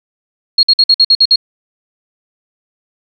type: tone bursts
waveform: sine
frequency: 4288 Hz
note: C8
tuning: 42 cents sharp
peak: -4 dBFS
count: 8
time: 0.58-1.359 s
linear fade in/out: 5 ms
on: 51 ms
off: 53 ms
effects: none